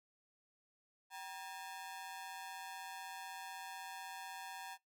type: ring-modulated tone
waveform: sawtooth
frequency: 860 Hz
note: A5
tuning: 40 cents flat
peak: -39 dBFS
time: 1.1-4.78 s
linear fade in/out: 50 ms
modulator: 88 Hz
effects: noise-tail reverb RT60 0.2 s tail -24 dB re dry